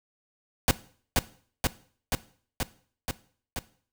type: noise with echo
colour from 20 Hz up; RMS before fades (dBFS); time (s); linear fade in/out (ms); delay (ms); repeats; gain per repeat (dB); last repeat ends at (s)
pink; -20; 0.68-0.71; 0; 480; 6; -2; 3.59
effects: noise-tail reverb RT60 0.5 s tail -18 dB re dry